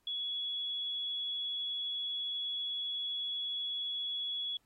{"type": "tone", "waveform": "sine", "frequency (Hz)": 3372, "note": "G#7", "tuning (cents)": 26, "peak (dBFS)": -34, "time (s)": [0.07, 4.57], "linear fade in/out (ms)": 2, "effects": ["pink hiss -75 dBFS RMS until 4.65 s", "AAC 48 kbps"]}